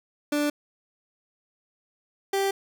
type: tone pair in turn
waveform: 30% pulse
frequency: 293.7 / 392 Hz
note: D4 / G4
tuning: 0 / 0 cents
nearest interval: perfect fourth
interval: 500 cents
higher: second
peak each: -20 dBFS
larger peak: neither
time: 0.32-0.5 / 2.33-2.51 s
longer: neither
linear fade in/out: 5 ms
effects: none